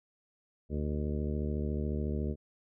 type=harmonic tone with a mistuned harmonic; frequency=74 Hz; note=D2; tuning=14 cents sharp; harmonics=1 / 2 / 3 / 4 / 5 / 6 / 7 / 8; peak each=-33 / -38 / -37 / -44 / -41 / -43 / -49 / -49 dBFS; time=0.69-2.36 s; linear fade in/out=50 ms; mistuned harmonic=8; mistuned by=+52 cents; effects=none